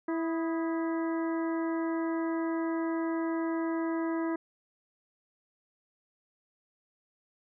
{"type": "harmonic tone with a mistuned harmonic", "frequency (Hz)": 328.7, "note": "E4", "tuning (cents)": -5, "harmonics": [1, 2, 3, 4, 5, 6], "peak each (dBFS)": [-29, -39, -40, -44, -45, -48], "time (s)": [0.08, 4.36], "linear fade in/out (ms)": 5, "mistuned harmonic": 4, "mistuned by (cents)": -78, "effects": []}